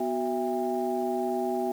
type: tone cluster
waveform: sine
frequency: 247.1 / 371.5 / 663 / 806 Hz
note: B3 / F#4 / E5 / G5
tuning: +1 / +7 / +10 / +48 cents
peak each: -32 / -29 / -32 / -32 dBFS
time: 0-1.72 s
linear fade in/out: 5 ms
effects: tanh soft clip ceiling -16 dBFS + 8-bit